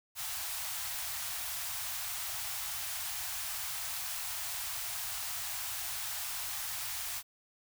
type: band-stop noise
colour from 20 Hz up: white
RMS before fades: -38 dBFS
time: 0.15-7.23 s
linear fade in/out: 50 ms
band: 130 to 640 Hz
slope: 96 dB/octave
effects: none